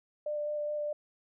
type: tone with vibrato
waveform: sine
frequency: 595 Hz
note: D5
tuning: 22 cents sharp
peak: -31 dBFS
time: 0.26-0.93 s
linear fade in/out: 5 ms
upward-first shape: square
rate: 4.8 Hz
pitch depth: 8 cents each way
effects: none